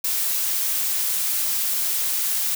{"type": "noise", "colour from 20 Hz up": "blue", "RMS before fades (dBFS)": -23, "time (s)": [0.04, 2.55], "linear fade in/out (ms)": 5, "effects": []}